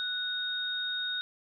sine tone pair together, 1478 / 3724 Hz, F#6 / A#7, -2 / -2 cents, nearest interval octave + major third, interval 1600 cents, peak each -35 / -32 dBFS, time 0-1.21 s, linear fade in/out 0 ms, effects none

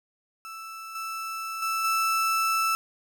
35% pulse tone with level steps, 1321 Hz, E6, 3 cents sharp, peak -36 / -30 / -24 / -21 dBFS, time 0.45-2.75 s, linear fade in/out 0 ms, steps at 0.95 / 1.62 / 1.84 s, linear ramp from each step 5 ms, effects none

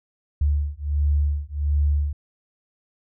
sine beating tone pair, 72.3 / 73.7 Hz, D2 / D2, -27 / +7 cents, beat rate 1.4 Hz, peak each -22 / -22 dBFS, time 0.41-2.13 s, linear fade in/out 5 ms, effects none

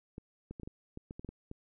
clicks, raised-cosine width 3 ms, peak -30 dBFS, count 11, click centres 0.181 / 0.51 / 0.598 / 0.633 / 0.675 / 0.974 / 1.109 / 1.195 / 1.247 / 1.29 / 1.514 s, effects none

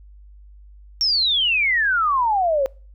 sine exponential sweep, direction down, 5580 to 523.3 Hz, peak -16 dBFS, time 1.01-2.66 s, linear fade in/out 0 ms, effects noise-tail reverb RT60 0.4 s tail -26 dB re dry + added 50 Hz sine -42 dBFS peak until 2.94 s

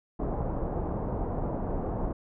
pink low-pass noise, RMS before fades -31 dBFS, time 0.19-2.13 s, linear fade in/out 10 ms, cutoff 890 Hz, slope 24 dB/octave, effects none

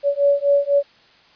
sine beating tone pair, 565 / 569 Hz, C#5 / C#5, +33 / +45 cents, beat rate 4 Hz, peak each -17 dBFS, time 0.03-0.83 s, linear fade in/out 50 ms, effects white hiss -52 dBFS RMS until 1.35 s + resampled to 11025 Hz

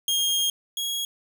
sawtooth tone pair in turn, 3238 / 3310 Hz, G#7 / G#7, -45 / -6 cents, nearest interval unison, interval 39 cents, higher second, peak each -18 / -23 dBFS, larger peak first, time 0.08-0.5 / 0.77-1.05 s, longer first, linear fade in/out 2 ms, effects none

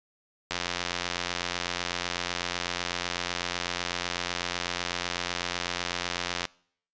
click train, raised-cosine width 0.2 ms, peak -11 dBFS, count 524, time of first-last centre 0.51-6.453 s, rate 88 Hz, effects noise-tail reverb RT60 0.6 s tail -24 dB re dry + resampled to 16000 Hz

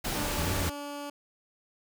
pink noise, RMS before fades -32 dBFS, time 0.04-0.7 s, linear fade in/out 10 ms
15% pulse tone with pitch glide, 293.7 to 288 Hz, D4 to D4, 0 to -34 cents, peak -30 dBFS, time 0.15-1.1 s, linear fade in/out 5 ms, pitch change -34 cents, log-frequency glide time 0.3-0.48 s
35% pulse linear two-way sweep, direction up then down, 77.78 to 98 to 77.78 Hz, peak -30 dBFS, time 0.37-0.7 s, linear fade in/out 5 ms, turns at 0.58 s
effects none

